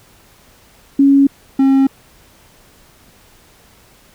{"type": "tone pair in turn", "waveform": ["sine", "triangle"], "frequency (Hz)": [277.2, 269.9], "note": ["C#4", "C#4"], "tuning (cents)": [0, -46], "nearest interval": "unison", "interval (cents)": 46, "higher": "first", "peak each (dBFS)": -6, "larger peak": "neither", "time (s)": [[0.99, 1.27], [1.59, 1.87]], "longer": "neither", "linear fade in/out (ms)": 5, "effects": ["pink hiss -48 dBFS RMS until 4.14 s"]}